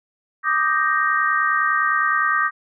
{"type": "chord", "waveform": "sine", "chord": "Eb major seventh", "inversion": "third", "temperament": "equal", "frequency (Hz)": [1174.7, 1244.5, 1568, 1864.7], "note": ["D6", "Eb6", "G6", "Bb6"], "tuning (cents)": [0, 0, 0, 0], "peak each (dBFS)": -22, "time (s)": [0.43, 2.51], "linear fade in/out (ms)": 50, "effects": []}